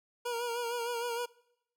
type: tone with vibrato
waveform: 25% pulse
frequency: 474.5 Hz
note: A#4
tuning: 31 cents sharp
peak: -29 dBFS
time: 0.25-1.26 s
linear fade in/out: 10 ms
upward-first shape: sine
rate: 6.5 Hz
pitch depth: 46 cents each way
effects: noise-tail reverb RT60 0.8 s tail -23 dB re dry